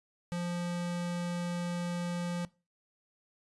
square tone, 174.61 Hz, F3, in tune, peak -33 dBFS, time 0.32-2.45 s, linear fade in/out 0 ms, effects noise-tail reverb RT60 0.3 s tail -21 dB re dry + resampled to 24000 Hz

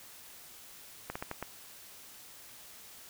slowing click train, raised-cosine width 0.5 ms, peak -21 dBFS, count 5, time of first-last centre 1.1-1.426 s, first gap 55 ms, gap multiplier 1.27, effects white hiss -52 dBFS RMS until 3.09 s

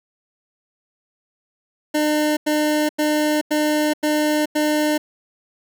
25% pulse tone bursts, 302.2 Hz, D4, 50 cents sharp, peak -13 dBFS, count 6, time 1.94-4.98 s, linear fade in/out 10 ms, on 430 ms, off 92 ms, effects none

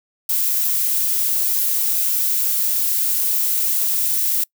violet noise, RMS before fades -19 dBFS, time 0.29-4.44 s, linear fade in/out 5 ms, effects noise-tail reverb RT60 0.1 s tail -25 dB re dry

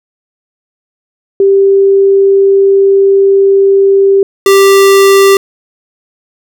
sine / square tone pair in turn, 392.6 / 392.6 Hz, G4 / G4, +3 / +3 cents, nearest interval unison, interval 0 cents, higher neither, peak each -3 dBFS, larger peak neither, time 1.4-4.23 / 4.46-5.37 s, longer first, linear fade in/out 2 ms, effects none

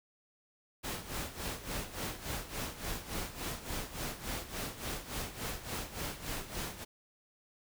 pink noise with tremolo, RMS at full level -37 dBFS, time 0.83-6.85 s, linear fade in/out 20 ms, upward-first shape sine, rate 3.5 Hz, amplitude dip 75%, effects none

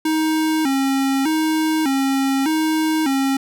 square tone with vibrato, 291.8 Hz, D4, 11 cents flat, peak -17 dBFS, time 0.05-3.37 s, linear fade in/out 5 ms, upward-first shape square, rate 0.83 Hz, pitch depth 130 cents each way, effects none

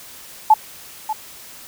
sine tone with echo, 866 Hz, A5, 28 cents flat, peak -6 dBFS, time 0.5-0.54 s, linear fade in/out 5 ms, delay 590 ms, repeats 1, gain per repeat -13 dB, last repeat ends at 1.13 s, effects white hiss -40 dBFS RMS until 1.67 s

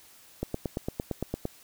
click train, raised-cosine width 2 ms, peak -16 dBFS, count 10, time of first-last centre 0.43-1.454 s, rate 8.79 Hz, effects white hiss -55 dBFS RMS until 1.63 s

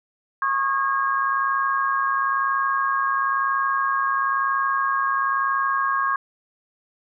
sine tone cluster, 1097 / 1218 / 1630 Hz, C#6 / D#6 / G#6, -18 / -37 / -33 cents, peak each -21 / -28 / -25 dBFS, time 0.42-6.16 s, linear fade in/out 2 ms, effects none

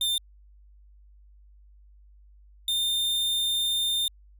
45% pulse tone pair in turn, 3598 / 3618 Hz, A7 / A7, +38 / +48 cents, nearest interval unison, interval 10 cents, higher second, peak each -24 dBFS, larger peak neither, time 0.01-0.18 / 2.68-4.08 s, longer second, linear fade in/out 2 ms, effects added 50 Hz sine -51 dBFS peak until 4.39 s

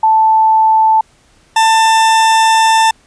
sine / 40% pulse tone pair in turn, 880 / 891.3 Hz, A5 / A5, 0 / +22 cents, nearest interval unison, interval 22 cents, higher second, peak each -6 dBFS, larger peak neither, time 0.03-1.01 / 1.56-2.91 s, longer second, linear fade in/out 5 ms, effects pink hiss -50 dBFS RMS until 3.06 s + resampled to 22050 Hz

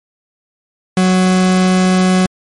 40% pulse tone, 185 Hz, F#3, in tune, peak -8 dBFS, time 0.97-2.26 s, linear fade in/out 2 ms, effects MP3 48 kbps

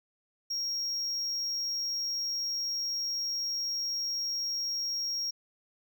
triangle tone, 5588 Hz, F8, in tune, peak -29 dBFS, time 0.5-5.31 s, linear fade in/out 10 ms, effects none

